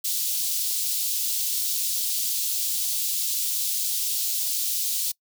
white high-pass noise, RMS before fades -26 dBFS, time 0.04-5.12 s, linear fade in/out 10 ms, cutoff 3500 Hz, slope 24 dB/octave, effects noise-tail reverb RT60 0.1 s tail -24 dB re dry

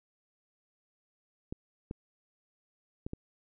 clicks, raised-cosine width 3 ms, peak -24 dBFS, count 4, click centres 1.525 / 1.911 / 3.065 / 3.134 s, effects none

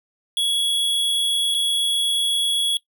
square tone with dropouts, 3353 Hz, G#7, 16 cents sharp, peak -19 dBFS, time 0.37-2.77 s, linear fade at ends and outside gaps 1 ms, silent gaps 1.543-1.547 s, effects noise-tail reverb RT60 0.1 s tail -18 dB re dry

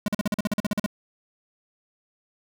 square tone bursts, 207.8 Hz, G#3, 1 cent sharp, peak -22 dBFS, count 13, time 0.06-0.862 s, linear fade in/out 2 ms, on 22 ms, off 43 ms, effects none

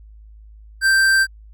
sine tone with tanh clipping, 1568 Hz, G6, in tune, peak -14 dBFS, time 0.81-1.27 s, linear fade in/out 50 ms, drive 16 dB, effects added 53 Hz sine -40 dBFS peak until 1.53 s

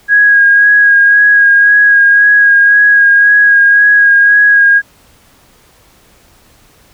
sine tone with vibrato, 1645 Hz, G#6, 17 cents flat, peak -3 dBFS, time 0.08-4.82 s, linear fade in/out 50 ms, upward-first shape sine, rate 1.9 Hz, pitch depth 20 cents each way, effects pink hiss -46 dBFS RMS until 6.93 s

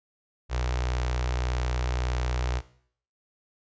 sawtooth tone with notch filter, 61.74 Hz, B1, in tune, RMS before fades -28 dBFS, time 0.49-2.62 s, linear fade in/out 50 ms, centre 220 Hz, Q 0.63, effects noise-tail reverb RT60 0.6 s tail -17 dB re dry + resampled to 16000 Hz

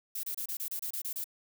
violet noise bursts, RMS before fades -36 dBFS, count 10, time 0.15-1.242 s, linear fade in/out 5 ms, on 84 ms, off 28 ms, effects none

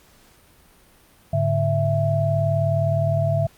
sine tone cluster, 104.7 / 144.3 / 663 Hz, G#2 / D3 / E5, +15 / -30 / +10 cents, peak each -22 dBFS, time 1.33-3.47 s, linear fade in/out 5 ms, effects pink hiss -54 dBFS RMS until 3.57 s + Opus 48 kbps

